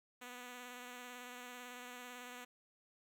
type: tone with vibrato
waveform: 5% pulse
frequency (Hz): 246.9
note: B3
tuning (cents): 0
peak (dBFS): -37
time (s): 0.21-2.45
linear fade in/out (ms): 10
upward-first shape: square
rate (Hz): 18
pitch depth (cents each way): 16
effects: none